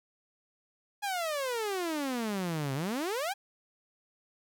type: exponential two-way sweep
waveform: sawtooth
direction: down then up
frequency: 839 to 130.5 to 839 Hz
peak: -27 dBFS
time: 1.02-3.34 s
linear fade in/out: 20 ms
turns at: 2.74 s
effects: none